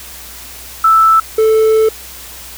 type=tone pair in turn; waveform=sine / triangle; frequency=1318.5 / 439.2 Hz; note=E6 / A4; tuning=0 / -3 cents; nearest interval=octave + perfect fifth; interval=1903 cents; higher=first; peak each=-5 dBFS; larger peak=neither; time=0.84-1.2 / 1.38-1.89 s; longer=second; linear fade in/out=5 ms; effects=added 61 Hz sine -39 dBFS peak until 2.57 s + white hiss -32 dBFS RMS until 2.57 s